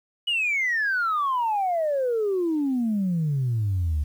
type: exponential sweep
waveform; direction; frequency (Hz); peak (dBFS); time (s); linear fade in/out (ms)
sine; down; 2960 to 70.8; -20; 0.27-4.04; 10
effects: tanh soft clip ceiling -18 dBFS + 9-bit